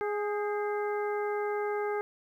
harmonic tone with a mistuned harmonic, 415.3 Hz, G#4, in tune, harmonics 1 / 2 / 3 / 4 / 5, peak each -30 / -36 / -40 / -42 / -44 dBFS, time 0.01-2.01 s, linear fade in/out 0 ms, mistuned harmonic 4, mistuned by -62 cents, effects 11-bit

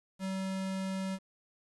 square tone, 190.8 Hz, G3, 47 cents flat, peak -34 dBFS, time 0.19-1.19 s, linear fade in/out 50 ms, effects resampled to 24000 Hz + 10-bit

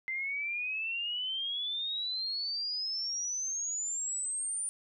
sine exponential sweep, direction up, 2065 to 9340 Hz, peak -32 dBFS, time 0.08-4.69 s, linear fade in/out 0 ms, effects none

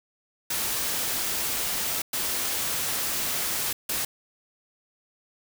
white noise bursts at uneven times, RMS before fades -28 dBFS, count 3, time 0.5-2.02 / 2.13-3.73 / 3.89-4.05 s, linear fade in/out 5 ms, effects none

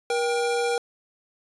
square tone pair together, 476.3 / 789.1 Hz, A#4 / G5, +37 / +11 cents, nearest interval major sixth, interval 874 cents, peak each -24 / -29 dBFS, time 0.1-0.78 s, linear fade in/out 2 ms, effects resampled to 24000 Hz

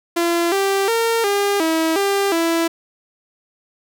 sawtooth tone with pitch steps, 341.1 / 392.3 / 458.6 / 403.3 / 323.1 / 397.4 / 332.3 Hz, F4 / G4 / A#4 / G4 / E4 / G4 / E4, -41 / +1 / -28 / +49 / -35 / +24 / +14 cents, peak -12 dBFS, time 0.16-2.68 s, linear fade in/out 10 ms, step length 360 ms, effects none

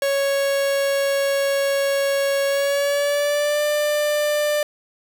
45% pulse tone with pitch glide, 554.4 to 594.2 Hz, C#5 to D5, 0 to +20 cents, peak -18 dBFS, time 0.02-4.63 s, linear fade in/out 2 ms, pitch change +120 cents, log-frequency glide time 2.47-3.63 s, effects none

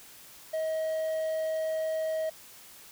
triangle tone, 635 Hz, D#5, 35 cents sharp, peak -26 dBFS, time 0.53-2.3 s, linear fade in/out 10 ms, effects white hiss -51 dBFS RMS until 2.91 s

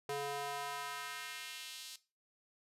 square tone with high-pass filter sweep, 142 Hz, C#3, 42 cents sharp, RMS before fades -43 dBFS, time 0.09-1.96 s, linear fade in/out 2 ms, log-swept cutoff 400 to 4400 Hz, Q 1.3, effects noise-tail reverb RT60 0.3 s tail -17 dB re dry + resampled to 32000 Hz

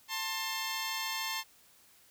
10% pulse tone pair together, 889 / 1060.1 Hz, A5 / C6, +18 / +22 cents, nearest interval minor third, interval 304 cents, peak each -28 dBFS, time 0.08-1.44 s, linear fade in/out 50 ms, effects white hiss -62 dBFS RMS until 2.1 s

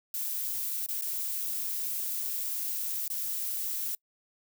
violet noise with dropouts, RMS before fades -33 dBFS, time 0.14-3.95 s, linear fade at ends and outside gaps 1 ms, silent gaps 0.862-0.887 / 1.012-1.021 / 3.079-3.101 s, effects noise-tail reverb RT60 0.1 s tail -26 dB re dry

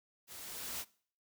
white noise with level ramp, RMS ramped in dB -50 to -39 dBFS, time 0.27-0.85 s, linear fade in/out 50 ms, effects noise-tail reverb RT60 0.5 s tail -22 dB re dry

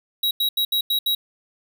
square tone bursts at uneven times, 3851 Hz, B7, 44 cents flat, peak -19 dBFS, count 6, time 0.23-0.31 / 0.4-0.49 / 0.57-0.65 / 0.72-0.81 / 0.9-0.99 / 1.06-1.15 s, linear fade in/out 5 ms, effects none

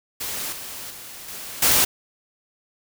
white noise with level steps, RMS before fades -29 / -35 / -39 / -35 / -17 dBFS, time 0.2-1.85 s, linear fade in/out 10 ms, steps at 0.52 / 0.9 / 1.28 / 1.62 s, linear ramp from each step 5 ms, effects none

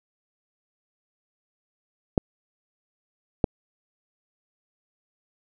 clicks, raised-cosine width 2 ms, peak -5 dBFS, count 2, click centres 2.178 / 3.442 s, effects none

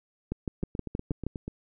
two click trains, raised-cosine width 3 ms, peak -17 / -22 dBFS, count 7 / 8, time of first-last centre 0.32-1.266 / 0.63-1.48 s, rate 6.34 / 8.24 Hz, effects none

